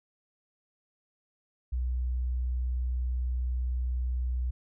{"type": "tone", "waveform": "sine", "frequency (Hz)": 62.1, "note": "B1", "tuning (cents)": 10, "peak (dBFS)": -27, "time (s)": [1.72, 4.51], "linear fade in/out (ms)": 10, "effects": []}